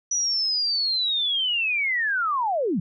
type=linear sweep; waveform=sine; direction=down; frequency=5920 to 146.83 Hz; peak=-21 dBFS; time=0.11-2.8 s; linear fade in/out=5 ms; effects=none